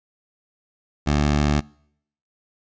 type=tone; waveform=15% pulse; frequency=73.4 Hz; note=D2; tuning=in tune; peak=-11 dBFS; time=1.06-1.61 s; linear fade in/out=20 ms; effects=noise-tail reverb RT60 0.7 s tail -26 dB re dry + resampled to 16000 Hz